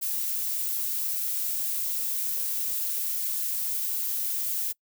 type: noise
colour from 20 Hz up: violet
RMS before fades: -29 dBFS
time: 0.01-4.73 s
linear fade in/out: 20 ms
effects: noise-tail reverb RT60 0.1 s tail -24 dB re dry